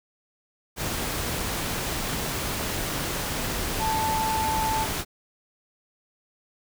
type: tone in noise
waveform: sine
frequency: 880 Hz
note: A5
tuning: in tune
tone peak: -24 dBFS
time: 3.78-4.87 s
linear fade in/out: 50 ms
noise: pink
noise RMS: -29 dBFS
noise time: 0.76-5.05 s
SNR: +2 dB
effects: none